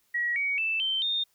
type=tone with pitch steps; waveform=sine; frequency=1913 / 2249 / 2644 / 3108 / 3653 Hz; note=A#6 / C#7 / E7 / G7 / A#7; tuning=+44 / +24 / +5 / -16 / -36 cents; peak=-25 dBFS; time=0.14-1.24 s; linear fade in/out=10 ms; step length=220 ms; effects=white hiss -69 dBFS RMS until 1.34 s